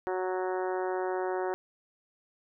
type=harmonic tone; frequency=185 Hz; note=F#3; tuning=in tune; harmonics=2 / 3 / 4 / 5 / 6 / 7 / 8 / 9 / 10; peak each=-31 / -37 / -36 / -39 / -44 / -47 / -44 / -49 / -49 dBFS; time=0.07-1.54 s; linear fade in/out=0 ms; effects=none